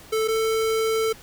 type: tone pair in turn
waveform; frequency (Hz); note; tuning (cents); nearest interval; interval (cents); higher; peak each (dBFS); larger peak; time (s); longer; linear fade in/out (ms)
square; 440 / 444.1; A4 / A4; 0 / +16; unison; 16; second; -21 / -21; neither; 0.12-0.28 / 0.28-1.13; second; 10
effects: pink hiss -46 dBFS RMS until 1.22 s